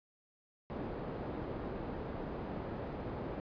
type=low-pass noise; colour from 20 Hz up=white; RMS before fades=-41 dBFS; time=0.7-3.4 s; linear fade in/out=0 ms; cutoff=520 Hz; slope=12 dB/octave; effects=resampled to 11025 Hz